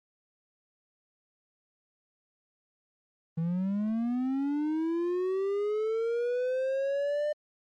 triangle linear sweep, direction up, 160 to 602 Hz, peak -25 dBFS, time 3.37-7.33 s, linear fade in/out 10 ms, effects Opus 24 kbps

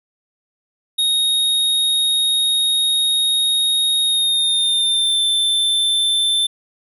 square tone with pitch glide, 3739 to 3545 Hz, A#7 to A7, +4 to +12 cents, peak -15 dBFS, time 0.98-6.47 s, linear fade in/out 10 ms, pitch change -92 cents, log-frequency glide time 4.03-5.22 s, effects none

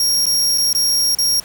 sawtooth tone with dropouts, 5588 Hz, F8, in tune, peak -11 dBFS, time 0-1.4 s, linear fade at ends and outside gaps 2 ms, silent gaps 0.257-0.266 / 0.577-0.581 / 0.73-0.749 / 1.15-1.186 s, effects pink hiss -40 dBFS RMS until 1.44 s + high-pass 60 Hz 12 dB/octave

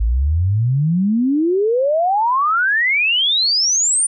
sine exponential sweep, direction up, 51.91 to 9397 Hz, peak -13 dBFS, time 0-4.07 s, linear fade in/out 10 ms, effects none

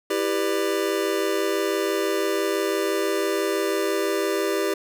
square chord, E minor seventh, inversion none, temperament just, 329.6 / 395.6 / 494.4 / 593.3 Hz, E4 / G4 / B4 / D5, 0 / +16 / +2 / +18 cents, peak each -29 / -25 / -31 / -30 dBFS, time 0.1-4.74 s, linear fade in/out 5 ms, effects none

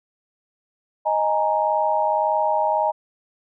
sine chord, D# suspended fourth, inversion none, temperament equal, 622.3 / 830.6 / 932.3 Hz, D#5 / G#5 / A#5, 0 / 0 / 0 cents, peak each -22 dBFS, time 1.05-2.92 s, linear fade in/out 20 ms, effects none

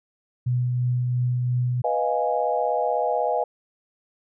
sine tone with tremolo, 123.9 Hz, B2, 6 cents sharp, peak -19 dBFS, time 0.46-1.82 s, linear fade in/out 10 ms, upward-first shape triangle, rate 2.9 Hz, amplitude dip 25%
sine chord, F half-diminished seventh, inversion second, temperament equal, 493.9 / 622.3 / 698.5 / 830.6 Hz, Cb5 / Eb5 / F5 / Ab5, 0 / 0 / 0 / 0 cents, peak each -26 dBFS, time 1.84-3.44 s, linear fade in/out 5 ms
effects none

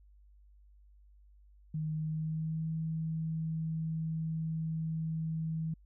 sine tone with pitch glide, 155.56 to 160.3 Hz, D#3 to E3, 0 to -48 cents, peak -32 dBFS, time 1.74-5.74 s, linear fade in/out 5 ms, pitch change +52 cents, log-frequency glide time 1.94-2.69 s, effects added 50 Hz sine -57 dBFS peak until 5.85 s

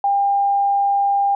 sine tone, 800 Hz, G5, 35 cents sharp, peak -14 dBFS, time 0.04-1.35 s, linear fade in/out 2 ms, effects none

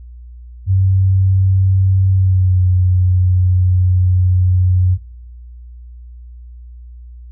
sine tone with pitch glide, 95.2 to 91.37 Hz, F#2 to F#2, +50 to -21 cents, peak -9 dBFS, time 0.66-4.98 s, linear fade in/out 50 ms, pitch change -71 cents, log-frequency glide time 2.12-2.62 s, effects noise-tail reverb RT60 0.9 s tail -25 dB re dry + added 60 Hz sine -32 dBFS peak until 7.31 s

